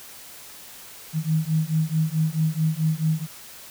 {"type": "beating tone pair", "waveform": "sine", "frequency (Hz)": [155.9, 160.5], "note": ["D#3", "E3"], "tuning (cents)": [4, -46], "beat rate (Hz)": 4.6, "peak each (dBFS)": -23, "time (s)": [1.13, 3.27], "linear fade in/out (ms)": 50, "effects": ["white hiss -43 dBFS RMS until 3.7 s"]}